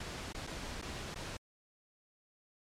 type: noise with dropouts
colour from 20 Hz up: pink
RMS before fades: -42 dBFS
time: 0-1.37 s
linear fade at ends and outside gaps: 5 ms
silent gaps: 0.326-0.345 / 0.468-0.472 / 0.816-0.823 / 1.145-1.157 s
effects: low-pass 7000 Hz 12 dB/octave + MP3 96 kbps